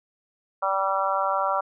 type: harmonic tone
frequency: 193.7 Hz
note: G3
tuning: 20 cents flat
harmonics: 3 / 4 / 5 / 6 / 7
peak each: -28 / -28 / -28 / -28 / -28 dBFS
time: 0.62-1.61 s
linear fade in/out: 10 ms
effects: none